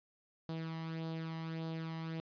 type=tone with flanger; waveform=sawtooth; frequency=162.4 Hz; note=E3; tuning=26 cents flat; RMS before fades=-41 dBFS; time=0.49-2.2 s; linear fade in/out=0 ms; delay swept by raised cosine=0.22 to 1.02 ms; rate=1.7 Hz; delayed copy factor=+0.55; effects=resampled to 11025 Hz